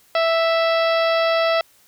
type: harmonic tone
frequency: 659.3 Hz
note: E5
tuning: in tune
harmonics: 1 / 2 / 3 / 4 / 5 / 6 / 7 / 8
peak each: -17 / -23 / -27 / -29 / -31 / -33 / -34 / -35 dBFS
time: 0.15-1.61 s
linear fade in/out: 2 ms
effects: white hiss -55 dBFS RMS until 1.87 s